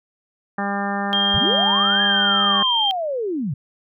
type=harmonic tone; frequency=200 Hz; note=G3; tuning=35 cents sharp; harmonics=1 / 2 / 3 / 4 / 5 / 6 / 7 / 8 / 9; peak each=-25 / -34 / -32 / -26 / -35 / -30 / -35 / -32 / -31 dBFS; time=0.58-2.63 s; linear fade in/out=5 ms
type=tone with pitch glide; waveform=sine; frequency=3202 to 3173 Hz; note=G7 to G7; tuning=+36 to +20 cents; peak=-17 dBFS; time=1.13-2.91 s; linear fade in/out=0 ms; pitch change=-16 cents; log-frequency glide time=1.5-2.05 s
type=linear two-way sweep; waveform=sine; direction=up then down; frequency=52 to 1687 to 119.2 Hz; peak=-21 dBFS; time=1.34-3.54 s; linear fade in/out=5 ms; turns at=2.02 s
effects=none